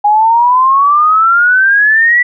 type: exponential sweep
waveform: sine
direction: up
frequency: 820 to 1975.5 Hz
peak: -5 dBFS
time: 0.04-2.23 s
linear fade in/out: 10 ms
effects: none